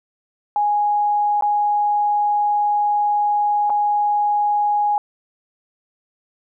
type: tone with dropouts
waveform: sine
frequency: 829 Hz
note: G#5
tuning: 3 cents flat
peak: -15 dBFS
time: 0.56-4.98 s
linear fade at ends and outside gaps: 1 ms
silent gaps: 1.41-1.423 / 3.697-3.702 s
effects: none